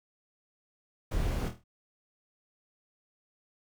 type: noise with echo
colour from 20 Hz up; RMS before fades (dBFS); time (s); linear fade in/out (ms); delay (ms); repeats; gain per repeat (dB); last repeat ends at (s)
brown; -31; 1.11-1.49; 10; 25; 6; -6; 1.64
effects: none